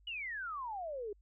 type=exponential sweep; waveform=sine; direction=down; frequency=2970 to 395.7 Hz; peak=-38 dBFS; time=0.07-1.13 s; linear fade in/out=5 ms; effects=added 50 Hz sine -62 dBFS peak until 1.21 s